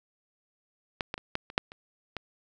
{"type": "clicks", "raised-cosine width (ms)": 0.3, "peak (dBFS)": [-13, -16, -23, -13, -26, -6, -28, -18], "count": 8, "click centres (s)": [1.008, 1.141, 1.179, 1.354, 1.501, 1.579, 1.719, 2.167], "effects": []}